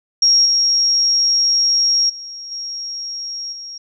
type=tone with level steps; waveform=sine; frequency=5588 Hz; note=F8; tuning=in tune; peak=-9 / -12 / -29 / -24 / -29 dBFS; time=0.22-3.78 s; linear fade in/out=5 ms; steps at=0.45 / 2.09 / 2.51 / 3.52 s; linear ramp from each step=10 ms; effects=none